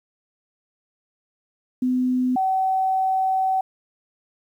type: tone pair in turn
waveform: sine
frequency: 253 / 760 Hz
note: B3 / F#5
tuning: +42 / +46 cents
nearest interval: octave + perfect fifth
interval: 1904 cents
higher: second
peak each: -18 dBFS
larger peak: neither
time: 1.82-2.36 / 2.36-3.61 s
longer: second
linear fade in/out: 5 ms
effects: 9-bit